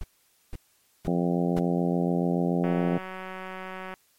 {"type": "noise bursts", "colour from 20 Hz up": "brown", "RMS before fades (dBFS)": -32, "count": 4, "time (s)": [0.01, 1.592], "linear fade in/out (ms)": 2, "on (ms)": 28, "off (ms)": 490}
{"type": "harmonic tone", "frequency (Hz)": 87, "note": "F2", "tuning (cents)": -6, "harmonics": [2, 3, 4, 5, 6, 7, 8, 9], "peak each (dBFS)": [-25, -29, -31, -33, -35, -36, -37, -38], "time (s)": [1.07, 2.98], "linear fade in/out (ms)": 5}
{"type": "click train", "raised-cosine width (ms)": 0.5, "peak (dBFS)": -23, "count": 244, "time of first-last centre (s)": [2.64, 3.939], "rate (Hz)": 187}
{"effects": ["white hiss -65 dBFS RMS until 4.18 s", "MP3 64 kbps"]}